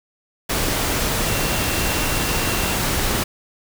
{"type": "tone in noise", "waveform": "sine", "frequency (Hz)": 2734, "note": "F7", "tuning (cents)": -37, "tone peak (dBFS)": -31, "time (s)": [1.27, 2.76], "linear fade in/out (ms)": 10, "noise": "pink", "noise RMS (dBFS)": -21, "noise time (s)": [0.49, 3.24], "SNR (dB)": -13, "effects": []}